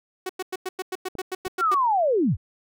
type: tone bursts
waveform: sawtooth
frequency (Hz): 372.5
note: F#4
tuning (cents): +12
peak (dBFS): -23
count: 12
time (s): 0.26-1.746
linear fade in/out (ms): 5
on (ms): 34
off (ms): 98
type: clicks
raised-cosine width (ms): 2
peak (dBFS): -24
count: 2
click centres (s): 1.153 / 1.467
type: linear sweep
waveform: sine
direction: down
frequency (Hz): 1444 to 55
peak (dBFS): -18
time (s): 1.58-2.37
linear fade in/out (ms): 50
effects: none